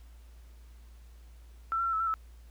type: tone with pitch steps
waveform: sine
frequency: 1336 / 1360 / 1348 / 1303 / 1348 / 1307 Hz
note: E6 / F6 / E6 / E6 / E6 / E6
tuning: +23 / -46 / +38 / -20 / +38 / -15 cents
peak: -27 dBFS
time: 1.72-2.14 s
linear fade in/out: 0 ms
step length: 70 ms
effects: added 58 Hz sine -49 dBFS peak until 2.5 s + pink hiss -65 dBFS RMS until 2.5 s